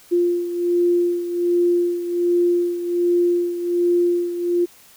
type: beating tone pair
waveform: sine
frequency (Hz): 349.2 / 350.5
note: F4 / F4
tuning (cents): 0 / +6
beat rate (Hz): 1.3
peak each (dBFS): -17 / -23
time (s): 0.11-4.66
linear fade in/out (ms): 20
effects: white hiss -49 dBFS RMS until 4.96 s